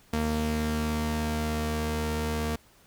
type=tone pair together; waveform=sawtooth; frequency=76.75 / 230 Hz; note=D#2 / A#3; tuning=-23 / -23 cents; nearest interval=octave + perfect fifth; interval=1900 cents; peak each=-26 / -25 dBFS; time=0.13-2.56 s; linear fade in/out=5 ms; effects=pink hiss -59 dBFS RMS until 2.86 s